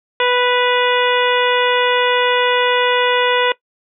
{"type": "harmonic tone with a mistuned harmonic", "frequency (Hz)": 493.5, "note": "B4", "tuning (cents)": -1, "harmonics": [1, 2, 3, 4, 5, 6, 7], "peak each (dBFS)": [-16, -19, -21, -22, -23, -24, -24], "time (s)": [0.2, 3.52], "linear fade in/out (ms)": 2, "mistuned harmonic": 6, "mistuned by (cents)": -37, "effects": ["noise-tail reverb RT60 0.1 s tail -19 dB re dry"]}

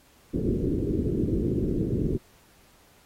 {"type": "low-pass noise", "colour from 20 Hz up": "white", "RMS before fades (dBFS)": -26, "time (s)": [0.33, 2.18], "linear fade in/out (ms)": 20, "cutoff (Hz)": 410, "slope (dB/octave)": 48, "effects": ["pink hiss -59 dBFS RMS until 3.05 s", "AAC 48 kbps"]}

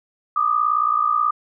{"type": "tone pair together", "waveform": "sine", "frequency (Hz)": [1186, 1244.5], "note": ["D6", "D#6"], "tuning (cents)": [17, 0], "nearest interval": "minor second", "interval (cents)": 83, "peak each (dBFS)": -19, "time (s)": [0.36, 1.31], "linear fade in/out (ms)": 5, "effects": []}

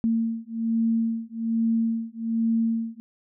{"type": "beating tone pair", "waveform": "sine", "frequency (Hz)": [226.7, 227.9], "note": ["A#3", "A#3"], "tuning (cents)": [-48, -39], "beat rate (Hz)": 1.2, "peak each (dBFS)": -25, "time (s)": [0.04, 3], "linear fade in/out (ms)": 0, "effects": []}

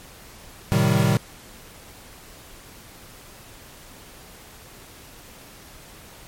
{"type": "chord", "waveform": "square", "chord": "A half-diminished seventh", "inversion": "none", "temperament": "equal with one note detuned", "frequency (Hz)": [110, 130.81, 155.56, 195.09], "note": ["A2", "C3", "Eb3", "G3"], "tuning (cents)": [0, 0, 0, -8], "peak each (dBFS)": -23, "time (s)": [0.72, 1.17], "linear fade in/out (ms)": 0, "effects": ["pink hiss -45 dBFS RMS until 6.27 s", "MP3 64 kbps"]}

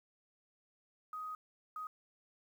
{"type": "tone bursts at uneven times", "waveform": "sine", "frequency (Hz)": 1253, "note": "D#6", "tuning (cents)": 12, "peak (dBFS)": -40, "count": 2, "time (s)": [[1.13, 1.35], [1.76, 1.87]], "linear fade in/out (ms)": 2, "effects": ["11-bit"]}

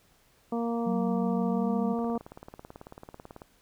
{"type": "harmonic tone", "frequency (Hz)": 233.1, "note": "A#3", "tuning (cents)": 0, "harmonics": [1, 2, 3, 4, 5], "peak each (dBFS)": [-29, -33, -36, -41, -42], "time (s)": [0.52, 2.18], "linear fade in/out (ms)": 5}
{"type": "tone with pitch glide", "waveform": "sine", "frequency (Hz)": [186.9, 199.16], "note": ["F#3", "G3"], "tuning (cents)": [18, 28], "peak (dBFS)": -28, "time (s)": [0.86, 1.94], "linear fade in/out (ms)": 10, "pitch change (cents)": 110, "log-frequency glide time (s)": [1.49, 1.71]}
{"type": "click train", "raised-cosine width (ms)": 1, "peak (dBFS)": -29, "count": 27, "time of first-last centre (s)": [1.99, 3.419], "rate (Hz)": 18.2}
{"effects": ["pink hiss -64 dBFS RMS until 3.61 s"]}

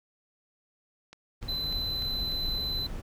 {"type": "click train", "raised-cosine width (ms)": 0.2, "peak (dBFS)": -29, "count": 5, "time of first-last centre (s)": [1.13, 2.32], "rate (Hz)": 3.36}
{"type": "noise", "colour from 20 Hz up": "brown", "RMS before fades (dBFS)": -36, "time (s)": [1.41, 3.02], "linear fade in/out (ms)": 20}
{"type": "tone", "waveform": "triangle", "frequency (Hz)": 4033, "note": "B7", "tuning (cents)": 36, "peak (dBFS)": -29, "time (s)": [1.48, 2.87], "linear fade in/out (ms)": 10}
{"effects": []}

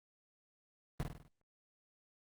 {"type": "noise with echo", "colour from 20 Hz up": "brown", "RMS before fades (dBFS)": -36, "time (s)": [1, 1.03], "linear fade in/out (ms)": 0, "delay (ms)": 50, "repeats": 5, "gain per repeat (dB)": -5, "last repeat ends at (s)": 1.28, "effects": ["Opus 24 kbps"]}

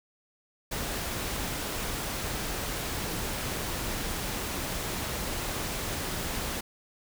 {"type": "noise", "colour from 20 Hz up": "pink", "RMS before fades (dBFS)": -33, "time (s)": [0.71, 6.61], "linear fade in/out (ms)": 10, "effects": []}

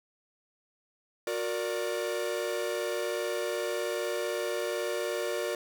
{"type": "chord", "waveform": "45% pulse", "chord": "Gb augmented", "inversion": "none", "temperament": "equal with one note detuned", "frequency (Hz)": [363.6, 466.2, 587.3], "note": ["Gb4", "Bb4", "D5"], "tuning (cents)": [-30, 0, 0], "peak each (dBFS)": [-35, -34, -34], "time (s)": [1.27, 5.55], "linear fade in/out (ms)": 2, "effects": []}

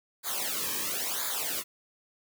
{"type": "noise with flanger", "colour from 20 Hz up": "white", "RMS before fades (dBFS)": -32, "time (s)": [0.23, 1.64], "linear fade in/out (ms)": 50, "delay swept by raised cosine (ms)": [0.35, 1.45], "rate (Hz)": 0.98, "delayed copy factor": -0.9, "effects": []}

